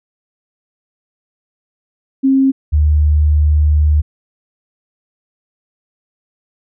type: tone pair in turn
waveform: sine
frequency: 268.2 / 75.26 Hz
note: C4 / D2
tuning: +43 / +43 cents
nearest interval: octave + minor seventh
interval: 2200 cents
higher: first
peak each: -8 dBFS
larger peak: neither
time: 2.23-2.52 / 2.72-4.02 s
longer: second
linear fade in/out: 20 ms
effects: none